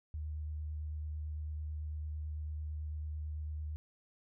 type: tone with vibrato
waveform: sine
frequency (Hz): 76.3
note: D#2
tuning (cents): -33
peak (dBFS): -37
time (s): 0.14-3.76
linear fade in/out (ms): 0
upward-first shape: square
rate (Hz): 9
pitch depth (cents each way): 11
effects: none